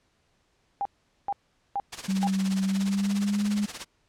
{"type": "tone bursts", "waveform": "sine", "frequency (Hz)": 803, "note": "G5", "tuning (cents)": 41, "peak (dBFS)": -25, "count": 4, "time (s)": [0.81, 2.272], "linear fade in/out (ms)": 0, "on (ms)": 43, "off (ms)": 430}
{"type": "noise with tremolo", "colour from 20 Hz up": "white", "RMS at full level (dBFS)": -33, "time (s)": [1.92, 3.85], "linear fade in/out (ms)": 10, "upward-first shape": "sine", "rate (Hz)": 17, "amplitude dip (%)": 80}
{"type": "tone with pitch glide", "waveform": "sine", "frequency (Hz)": [192.2, 206], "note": ["G3", "G#3"], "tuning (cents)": [-34, -14], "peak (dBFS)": -23, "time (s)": [2.08, 3.66], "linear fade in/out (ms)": 10, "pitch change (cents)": 120, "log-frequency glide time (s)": [2.62, 3.49]}
{"effects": ["pink hiss -69 dBFS RMS until 4.08 s", "low-pass 7000 Hz 12 dB/octave"]}